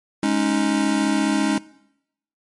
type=chord; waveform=square; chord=Ab suspended fourth; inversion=none; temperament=just; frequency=207.7 / 276.9 / 311.5 Hz; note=Ab3 / Db4 / Eb4; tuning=0 / -2 / +2 cents; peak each=-23 dBFS; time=0.23-1.58 s; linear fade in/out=2 ms; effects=noise-tail reverb RT60 0.8 s tail -21 dB re dry + MP3 48 kbps